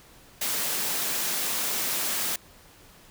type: high-pass noise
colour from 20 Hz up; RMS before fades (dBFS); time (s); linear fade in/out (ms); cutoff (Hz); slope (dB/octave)
white; -28; 0.41-2.36; 5; 140; 48
effects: pink hiss -53 dBFS RMS until 3.1 s